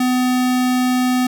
square tone, 251.9 Hz, B3, 34 cents sharp, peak -15 dBFS, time 0-1.27 s, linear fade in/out 5 ms, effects none

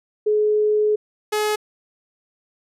sine / sawtooth tone pair in turn, 423.8 / 423.8 Hz, G#4 / G#4, +35 / +35 cents, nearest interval unison, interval 0 cents, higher neither, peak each -15 / -15 dBFS, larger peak neither, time 0.26-0.96 / 1.32-1.56 s, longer first, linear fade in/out 10 ms, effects resampled to 32000 Hz

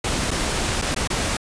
pink noise with dropouts, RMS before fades -23 dBFS, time 0.04-1.37 s, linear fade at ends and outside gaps 5 ms, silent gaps 0.308-0.312 / 0.816-0.821 / 0.947-0.962 / 1.075-1.101 s, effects resampled to 22050 Hz

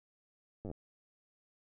slowing click train, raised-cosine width 2 ms, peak -30 dBFS, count 7, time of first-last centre 0.65-0.714 s, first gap 9 ms, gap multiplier 1.07, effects none

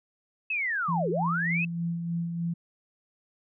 sine linear two-way sweep, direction down then up, 2646 to 333.8 to 2646 Hz, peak -26 dBFS, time 0.5-1.65 s, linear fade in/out 5 ms, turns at 1.1 s
sine tone with tremolo, 169.4 Hz, E3, 48 cents sharp, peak -26 dBFS, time 0.88-2.54 s, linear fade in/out 10 ms, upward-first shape sine, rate 3.3 Hz, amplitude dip 40%
effects none

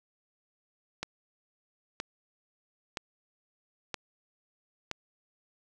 click train, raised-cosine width 0.2 ms, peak -16 dBFS, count 5, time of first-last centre 1.03-4.913 s, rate 1.03 Hz, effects none

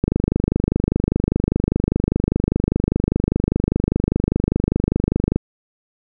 click train, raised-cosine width 3 ms, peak -3 dBFS, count 134, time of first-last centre 0.04-5.36 s, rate 25 Hz, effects none

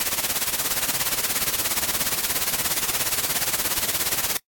white noise with tremolo, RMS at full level -21 dBFS, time 0-4.37 s, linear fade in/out 2 ms, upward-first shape sine, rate 17 Hz, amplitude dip 70%, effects noise-tail reverb RT60 0.1 s tail -22 dB re dry + AAC 64 kbps

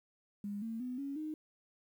sine tone with pitch steps, 203.7 / 226 / 250.8 / 278.3 / 308.8 Hz, G#3 / A3 / B3 / C#4 / D#4, -33 / +47 / +27 / +7 / -13 cents, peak -37 dBFS, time 0.44-1.34 s, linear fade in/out 2 ms, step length 180 ms, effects 11-bit

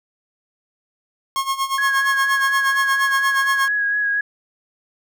45% pulse tone with tremolo, 1082 Hz, C#6, 42 cents flat, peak -17 dBFS, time 1.36-3.68 s, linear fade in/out 0 ms, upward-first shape sine, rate 8.5 Hz, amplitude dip 80%
sine tone with vibrato, 1661.2 Hz, G#6, in tune, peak -17 dBFS, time 1.78-4.21 s, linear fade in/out 5 ms, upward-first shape sine, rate 4.2 Hz, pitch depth 20 cents each way
effects none

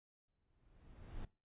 brown noise with exponential growth, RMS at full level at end -45 dBFS, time 0.28-1.25 s, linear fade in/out 5 ms, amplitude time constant 210 ms, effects noise-tail reverb RT60 0.3 s tail -19 dB re dry + resampled to 8000 Hz

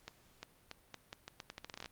accelerating click train, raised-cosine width 0.2 ms, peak -27 dBFS, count 17, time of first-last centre 0.08-1.859 s, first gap 350 ms, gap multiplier 0.81, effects pink hiss -67 dBFS RMS until 1.91 s + Opus 48 kbps

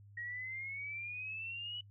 sine exponential sweep, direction up, 1884 to 2960 Hz, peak -40 dBFS, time 0.17-1.81 s, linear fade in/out 5 ms, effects noise-tail reverb RT60 0.1 s tail -25 dB re dry + added 101 Hz sine -55 dBFS peak until 1.9 s

